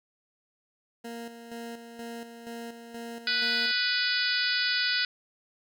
20% pulse tone with tremolo, 233.1 Hz, A#3, in tune, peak -32 dBFS, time 1.04-3.72 s, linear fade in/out 10 ms, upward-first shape square, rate 2.1 Hz, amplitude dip 55%
harmonic tone, 493.9 Hz, B4, in tune, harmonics 3 / 4 / 5 / 6 / 7 / 8 / 9 / 10, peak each -29 / -35 / -35 / -37 / -35 / -34 / -32 / -32 dBFS, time 3.27-5.05 s, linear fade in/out 2 ms
effects none

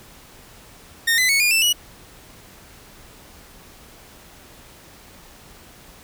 sawtooth tone with pitch steps, 1839 / 2017 / 2212 / 2427 / 2662 / 2919 Hz, A#6 / B6 / C#7 / D#7 / E7 / F#7, -24 / +36 / -4 / -44 / +16 / -24 cents, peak -12 dBFS, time 1.07-1.73 s, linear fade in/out 10 ms, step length 110 ms, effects pink hiss -46 dBFS RMS until 6.03 s

